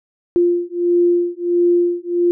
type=beating tone pair; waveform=sine; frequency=348.3 / 349.8 Hz; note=F4 / F4; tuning=-5 / +3 cents; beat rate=1.5 Hz; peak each=-16 dBFS; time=0.36-2.31 s; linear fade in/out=0 ms; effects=none